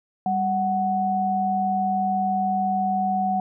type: tone pair together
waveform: sine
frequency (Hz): 196.8 / 743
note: G3 / F#5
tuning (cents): +7 / +7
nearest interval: octave + major seventh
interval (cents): 2300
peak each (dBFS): -26 / -21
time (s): 0.26-3.4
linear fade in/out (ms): 2
effects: none